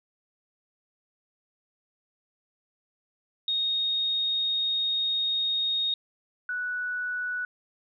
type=tone pair in turn; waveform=sine; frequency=3723 / 1477.5 Hz; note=A#7 / F#6; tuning=-3 / -3 cents; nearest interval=octave + major third; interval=1600 cents; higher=first; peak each=-24 / -28 dBFS; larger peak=first; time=3.48-5.94 / 6.49-7.45 s; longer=first; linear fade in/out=2 ms; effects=none

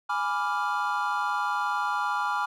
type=chord; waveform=triangle; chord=G# diminished seventh; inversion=none; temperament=equal; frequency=830.6 / 987.8 / 1174.7 / 1396.9 Hz; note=G#5 / B5 / D6 / F6; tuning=0 / 0 / 0 / 0 cents; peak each=-29 dBFS; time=0.09-2.46 s; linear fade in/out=10 ms; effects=none

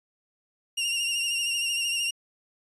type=tone with vibrato; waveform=sawtooth; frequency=2794 Hz; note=F7; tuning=in tune; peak=-22 dBFS; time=0.77-2.11 s; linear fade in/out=10 ms; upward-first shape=sine; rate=13 Hz; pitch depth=41 cents each way; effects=resampled to 24000 Hz

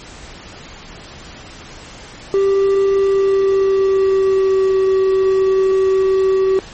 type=tone with pitch glide; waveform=triangle; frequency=392 to 382.2 Hz; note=G4 to G4; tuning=0 to -44 cents; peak=-9 dBFS; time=2.34-6.59 s; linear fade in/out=0 ms; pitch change=-44 cents; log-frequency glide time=2.94-4.77 s; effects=pink hiss -36 dBFS RMS until 6.73 s + MP3 32 kbps

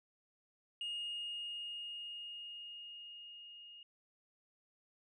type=tone with level ramp; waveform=sine; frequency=2853 Hz; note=F7; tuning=36 cents sharp; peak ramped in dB=-36 to -52 dBFS; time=0.81-3.83 s; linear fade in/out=2 ms; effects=tanh soft clip ceiling -36 dBFS

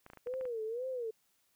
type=clicks; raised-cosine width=0.5 ms; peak=-36 dBFS; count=8; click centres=0.064 / 0.101 / 0.134 / 0.173 / 0.271 / 0.339 / 0.411 / 0.454 s
type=tone with vibrato; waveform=sine; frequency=476.8 Hz; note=A#4; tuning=39 cents sharp; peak=-35 dBFS; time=0.26-1.11 s; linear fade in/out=10 ms; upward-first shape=sine; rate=2 Hz; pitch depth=160 cents each way
effects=white hiss -74 dBFS RMS until 1.55 s

